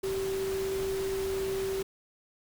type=tone in noise; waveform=sine; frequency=385.9 Hz; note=G4; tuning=27 cents flat; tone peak=-29 dBFS; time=0.03-1.83 s; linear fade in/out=10 ms; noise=pink; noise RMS=-40 dBFS; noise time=0.03-1.83 s; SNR=+8 dB; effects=none